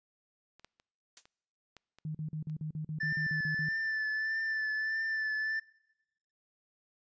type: clicks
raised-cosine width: 0.2 ms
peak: -39 / -33 / -43 / -39 / -33 / -38 / -43 dBFS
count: 7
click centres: 0.596 / 0.646 / 0.799 / 1.255 / 1.767 / 1.986 / 2.498 s
type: noise with exponential decay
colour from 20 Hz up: blue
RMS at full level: -41 dBFS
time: 1.17-1.26 s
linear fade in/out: 1 ms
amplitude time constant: 18 ms
type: tone bursts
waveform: sine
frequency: 154.9 Hz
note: D#3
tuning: 7 cents flat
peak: -34 dBFS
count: 12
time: 2.05-3.687 s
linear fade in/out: 2 ms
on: 97 ms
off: 43 ms
type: tone with vibrato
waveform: triangle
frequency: 1760 Hz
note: A6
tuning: in tune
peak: -29 dBFS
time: 3-5.6 s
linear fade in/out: 10 ms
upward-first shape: triangle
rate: 1.6 Hz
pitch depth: 30 cents each way
effects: noise-tail reverb RT60 1.0 s tail -25 dB re dry + resampled to 16000 Hz